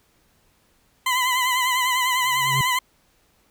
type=tone with vibrato; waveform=20% pulse; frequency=1011 Hz; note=B5; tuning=40 cents sharp; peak=-14 dBFS; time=1.06-2.79 s; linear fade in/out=5 ms; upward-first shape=triangle; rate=10 Hz; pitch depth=71 cents each way
type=tone with exponential growth; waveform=triangle; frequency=135.7 Hz; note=C#3; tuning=36 cents flat; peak=-17 dBFS; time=2.19-2.61 s; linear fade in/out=0 ms; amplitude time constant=91 ms
effects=pink hiss -62 dBFS RMS until 3.5 s